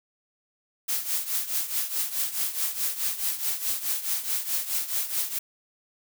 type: noise with tremolo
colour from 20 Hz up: blue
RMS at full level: -25 dBFS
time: 0.88-5.39 s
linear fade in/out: 10 ms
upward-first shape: triangle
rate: 4.7 Hz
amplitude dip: 80%
effects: none